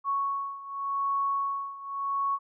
sine beating tone pair, 1108.7 / 1109.56 Hz, C#6 / C#6, 0 / +1 cents, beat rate 0.86 Hz, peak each -29 / -32 dBFS, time 0.04-2.39 s, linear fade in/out 50 ms, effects none

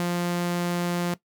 sawtooth tone, 174.8 Hz, F3, 2 cents sharp, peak -20 dBFS, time 0-1.14 s, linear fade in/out 0 ms, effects noise-tail reverb RT60 0.1 s tail -17 dB re dry

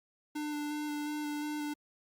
square tone with vibrato, 297.6 Hz, D4, 23 cents sharp, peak -35 dBFS, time 0.35-1.74 s, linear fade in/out 10 ms, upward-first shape square, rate 2.8 Hz, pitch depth 12 cents each way, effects Opus 48 kbps

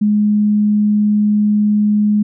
sine tone, 209.2 Hz, G#3, 13 cents sharp, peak -10 dBFS, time 0.01-2.23 s, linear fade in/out 10 ms, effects none

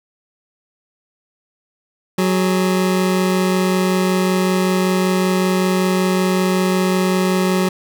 25% pulse tone pair together, 185 / 415.3 Hz, F#3 / G#4, 0 / 0 cents, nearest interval octave + major second, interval 1400 cents, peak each -11 / -21 dBFS, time 2.18-7.69 s, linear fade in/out 5 ms, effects none

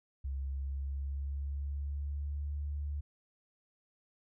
sine tone with pitch glide, 67.8 to 72.67 Hz, C#2 to D2, -38 to -18 cents, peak -34 dBFS, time 0.24-3.01 s, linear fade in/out 10 ms, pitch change +120 cents, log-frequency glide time 0.39-2.55 s, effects none

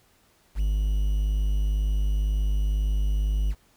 triangle tone with quantisation, 51 Hz, G#1, 31 cents flat, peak -19 dBFS, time 0.55-3.55 s, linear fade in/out 50 ms, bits 8, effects pink hiss -62 dBFS RMS until 3.76 s

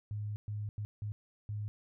sine tone bursts at uneven times, 104.8 Hz, G#2, 16 cents sharp, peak -35 dBFS, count 5, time 0.11-0.36 / 0.48-0.69 / 0.78-0.85 / 1.02-1.12 / 1.49-1.68 s, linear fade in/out 0 ms, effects none

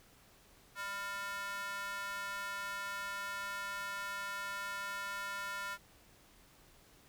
square tone with high-pass filter, 199.8 Hz, G3, 33 cents sharp, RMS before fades -41 dBFS, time 0.75-5.78 s, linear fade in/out 50 ms, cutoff 1300 Hz, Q 3, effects pink hiss -63 dBFS RMS until 7.08 s

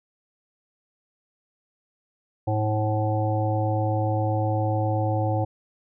harmonic tone, 107.6 Hz, A2, 38 cents flat, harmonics 1 / 3 / 5 / 7 / 8, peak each -23 / -30 / -29 / -29 / -35 dBFS, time 2.47-5.45 s, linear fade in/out 10 ms, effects none

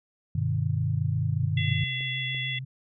sine chord, G augmented, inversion none, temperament equal with one note detuned, 98 / 123.47 / 151.92 Hz, G2 / B2 / D#3, 0 / 0 / -41 cents, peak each -28 dBFS, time 0.35-1.84 s, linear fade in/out 5 ms
sine tone with vibrato, 130.81 Hz, C3, in tune, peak -33 dBFS, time 1.39-2.65 s, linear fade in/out 10 ms, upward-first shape triangle, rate 6.6 Hz, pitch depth 40 cents each way
harmonic tone, 679 Hz, F5, 49 cents flat, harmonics 3 / 4 / 5, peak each -32 / -36 / -33 dBFS, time 1.57-2.59 s, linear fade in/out 5 ms
clicks, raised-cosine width 2 ms, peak -35 dBFS, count 2, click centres 2.008 / 2.347 s
effects none

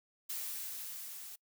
blue noise with level ramp, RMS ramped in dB -39 to -48 dBFS, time 0.29-1.36 s, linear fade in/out 10 ms, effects noise-tail reverb RT60 0.1 s tail -25 dB re dry

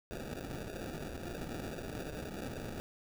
white noise with sample-and-hold, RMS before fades -42 dBFS, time 0.11-2.8 s, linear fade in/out 0 ms, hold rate 1050 Hz, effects none

